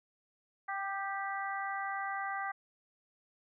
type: harmonic tone with a mistuned harmonic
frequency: 392 Hz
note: G4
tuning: in tune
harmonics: 2 / 3 / 4 / 5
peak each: -38 / -40 / -41 / -42 dBFS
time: 0.68-2.52 s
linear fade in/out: 10 ms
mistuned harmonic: 3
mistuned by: +19 cents
effects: none